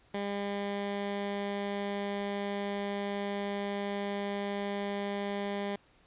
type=tone; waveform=15% pulse; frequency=201.4 Hz; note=G3; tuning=47 cents sharp; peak=-26 dBFS; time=0.14-5.76 s; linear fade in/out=5 ms; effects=pink hiss -64 dBFS RMS until 6.06 s + resampled to 8000 Hz